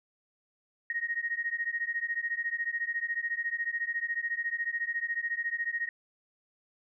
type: beating tone pair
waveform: sine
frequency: 1864.7 / 1878.7 Hz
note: A#6 / A#6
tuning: 0 / +13 cents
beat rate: 14 Hz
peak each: -33 / -33 dBFS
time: 0.9-5.89 s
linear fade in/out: 2 ms
effects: none